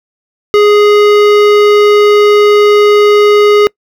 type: tone with hard clipping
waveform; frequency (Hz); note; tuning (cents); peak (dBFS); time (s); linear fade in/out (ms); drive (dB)
sine; 415.3; G#4; 0; -5; 0.54-3.67; 0; 16
effects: noise-tail reverb RT60 0.1 s tail -26 dB re dry